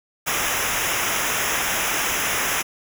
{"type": "noise with comb filter", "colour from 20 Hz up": "pink", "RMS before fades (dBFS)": -23, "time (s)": [0.26, 2.63], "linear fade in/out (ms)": 20, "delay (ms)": 0.23, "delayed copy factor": -0.85, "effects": []}